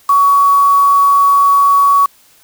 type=tone with quantisation; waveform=sine; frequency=1126 Hz; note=C#6; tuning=27 cents sharp; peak=-6 dBFS; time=0.09-2.06 s; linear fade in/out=5 ms; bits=4; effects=white hiss -48 dBFS RMS until 2.43 s